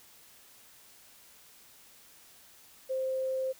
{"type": "tone", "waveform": "sine", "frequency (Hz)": 524, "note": "C5", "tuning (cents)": 2, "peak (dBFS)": -29, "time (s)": [2.89, 3.53], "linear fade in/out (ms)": 20, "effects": ["white hiss -57 dBFS RMS until 3.59 s"]}